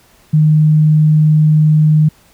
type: tone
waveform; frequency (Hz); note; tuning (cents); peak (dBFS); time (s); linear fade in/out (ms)
sine; 153.8; D#3; -20; -6; 0.33-2.09; 10
effects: pink hiss -49 dBFS RMS until 2.33 s